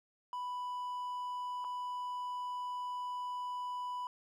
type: tone with dropouts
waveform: triangle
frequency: 990 Hz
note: B5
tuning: 4 cents sharp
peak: -35 dBFS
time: 0.33-4.07 s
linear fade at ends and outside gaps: 1 ms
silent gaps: 1.643-1.647 s
effects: none